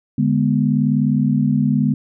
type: chord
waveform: sine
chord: G# diminished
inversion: second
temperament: equal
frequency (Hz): 146.83 / 207.7 / 246.9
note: D3 / G#3 / B3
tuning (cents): 0 / 0 / 0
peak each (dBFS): -18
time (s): 0.18-1.94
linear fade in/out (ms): 5
effects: none